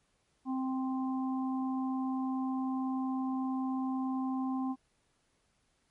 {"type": "harmonic tone", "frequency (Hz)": 261.6, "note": "C4", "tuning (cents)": 0, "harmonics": [1, 3, 4], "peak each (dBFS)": [-31, -41, -43], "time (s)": [0.45, 4.76], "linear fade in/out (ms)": 50, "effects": ["pink hiss -74 dBFS RMS until 5.9 s", "MP3 48 kbps"]}